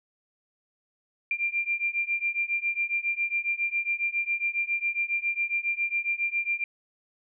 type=beating tone pair; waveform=sine; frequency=2377 / 2384.3 Hz; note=D7 / D7; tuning=+20 / +26 cents; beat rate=7.3 Hz; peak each=-29 / -28 dBFS; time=1.31-6.64 s; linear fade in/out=2 ms; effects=none